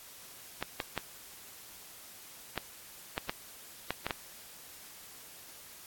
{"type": "clicks", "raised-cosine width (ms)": 0.3, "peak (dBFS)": -16, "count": 9, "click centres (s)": [0.626, 0.802, 0.977, 2.577, 3.179, 3.295, 3.906, 4.066, 4.108], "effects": ["white hiss -51 dBFS RMS until 5.86 s", "AAC 64 kbps"]}